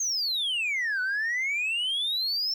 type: exponential two-way sweep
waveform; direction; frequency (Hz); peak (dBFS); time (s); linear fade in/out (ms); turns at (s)
sine; down then up; 6530 to 1473 to 5410; -23; 0-2.54; 5; 1.01
effects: tanh soft clip ceiling -24 dBFS + 10-bit